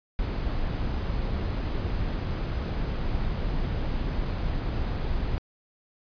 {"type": "noise", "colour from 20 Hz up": "brown", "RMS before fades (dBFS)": -28, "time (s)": [0.19, 5.38], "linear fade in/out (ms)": 0, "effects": ["resampled to 11025 Hz"]}